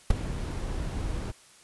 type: noise with ADSR envelope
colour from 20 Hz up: brown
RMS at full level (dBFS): -17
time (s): 0.1-1.32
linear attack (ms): 6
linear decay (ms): 10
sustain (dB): -15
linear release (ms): 19
effects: white hiss -55 dBFS RMS until 1.63 s + resampled to 24000 Hz